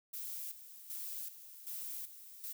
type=noise with tremolo; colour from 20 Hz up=violet; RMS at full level=-43 dBFS; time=0.13-2.53 s; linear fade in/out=10 ms; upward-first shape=square; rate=1.3 Hz; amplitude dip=70%; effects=none